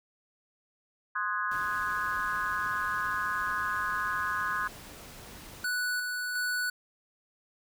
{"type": "chord", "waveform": "sine", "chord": "Ab dominant seventh", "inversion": "first", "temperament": "equal", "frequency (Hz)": [1046.5, 1244.5, 1480, 1661.2], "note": ["C6", "Eb6", "Gb6", "Ab6"], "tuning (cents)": [0, 0, 0, 0], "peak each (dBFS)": -34, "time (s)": [1.15, 4.68], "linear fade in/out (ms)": 10}
{"type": "noise", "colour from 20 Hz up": "pink", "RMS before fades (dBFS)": -47, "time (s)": [1.51, 5.65], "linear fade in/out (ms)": 5}
{"type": "tone with tremolo", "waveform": "square", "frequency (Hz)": 1480, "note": "F#6", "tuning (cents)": 0, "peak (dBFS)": -29, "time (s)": [5.64, 6.7], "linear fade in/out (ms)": 5, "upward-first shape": "square", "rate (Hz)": 1.4, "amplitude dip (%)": 30}
{"effects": []}